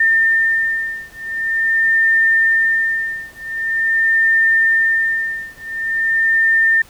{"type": "beating tone pair", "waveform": "sine", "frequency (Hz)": [1805, 1805.45], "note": ["A6", "A6"], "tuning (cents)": [44, 44], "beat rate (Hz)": 0.45, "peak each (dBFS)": -16, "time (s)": [0, 6.82], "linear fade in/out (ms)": 5, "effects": ["pink hiss -45 dBFS RMS until 6.89 s"]}